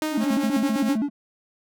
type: tone with exponential decay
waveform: sawtooth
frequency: 309.5 Hz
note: D#4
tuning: 9 cents flat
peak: -18 dBFS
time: 0.02-0.9 s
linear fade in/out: 1 ms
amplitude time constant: 190 ms
type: tone with vibrato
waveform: triangle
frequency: 250 Hz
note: B3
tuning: 21 cents sharp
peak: -19 dBFS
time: 0.11-1.1 s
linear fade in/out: 50 ms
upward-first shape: square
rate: 7.7 Hz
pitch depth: 240 cents each way
type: tone with tremolo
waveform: sawtooth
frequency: 271.8 Hz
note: C#4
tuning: 34 cents flat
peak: -19 dBFS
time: 0.19-0.98 s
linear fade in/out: 50 ms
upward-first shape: triangle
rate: 8.8 Hz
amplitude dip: 60%
effects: none